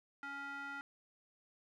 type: tone with band-pass filter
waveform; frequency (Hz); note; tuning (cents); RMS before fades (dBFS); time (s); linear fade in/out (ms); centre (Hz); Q
square; 279.8; C#4; +16; -45; 0.23-0.81; 0; 1500; 3.4
effects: none